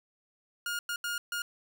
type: tone bursts at uneven times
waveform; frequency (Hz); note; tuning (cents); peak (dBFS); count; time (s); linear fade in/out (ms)
sawtooth; 1425; F6; +34; -28; 4; 0.66-0.79 / 0.89-0.96 / 1.04-1.18 / 1.32-1.42; 2
effects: none